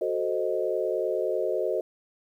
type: chord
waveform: sine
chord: F# diminished seventh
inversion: none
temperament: equal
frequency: 370 / 440 / 523.3 / 622.3 Hz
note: F#4 / A4 / C5 / Eb5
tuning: 0 / 0 / 0 / 0 cents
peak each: -30 dBFS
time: 0.01-1.81 s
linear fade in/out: 5 ms
effects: 10-bit